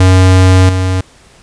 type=tone with level steps; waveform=square; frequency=93 Hz; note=F#2; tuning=9 cents sharp; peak=-4 / -11 dBFS; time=0-1.01 s; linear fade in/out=5 ms; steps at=0.69 s; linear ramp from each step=2 ms; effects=pink hiss -43 dBFS RMS until 1.42 s + resampled to 22050 Hz